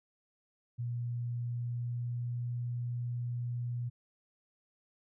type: tone with pitch glide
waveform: sine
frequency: 120 to 120.97 Hz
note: B2 to B2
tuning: -49 to -35 cents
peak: -33 dBFS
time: 0.78-3.9 s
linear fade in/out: 20 ms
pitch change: +14 cents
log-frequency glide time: 1.45-2.47 s
effects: none